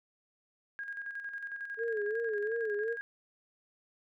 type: tone with tremolo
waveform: sine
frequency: 1630 Hz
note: G#6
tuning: 33 cents flat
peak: -36 dBFS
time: 0.79-3.01 s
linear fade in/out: 0 ms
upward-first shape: square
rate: 11 Hz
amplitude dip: 50%
type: tone with vibrato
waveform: sine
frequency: 437.3 Hz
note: A4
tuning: 11 cents flat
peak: -31 dBFS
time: 1.77-2.97 s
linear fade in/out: 50 ms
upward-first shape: sine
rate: 2.8 Hz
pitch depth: 110 cents each way
effects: none